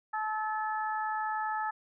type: harmonic tone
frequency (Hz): 432.4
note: A4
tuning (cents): -30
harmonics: 2 / 3 / 4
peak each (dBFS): -32 / -36 / -38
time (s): 0.13-1.71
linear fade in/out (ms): 10
effects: none